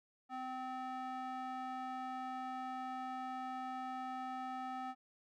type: tone with band-pass filter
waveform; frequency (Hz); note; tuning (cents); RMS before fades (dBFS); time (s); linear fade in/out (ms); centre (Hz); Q
square; 257.8; C4; -26; -43; 0.29-4.95; 50; 970; 2.4
effects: none